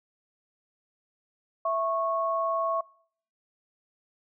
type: tone pair together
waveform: sine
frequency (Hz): 660.4 / 1100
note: E5 / C#6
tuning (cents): +3 / -14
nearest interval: major sixth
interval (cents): 883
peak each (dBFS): -27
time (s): 1.65-2.81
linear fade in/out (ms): 5
effects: noise-tail reverb RT60 0.6 s tail -25 dB re dry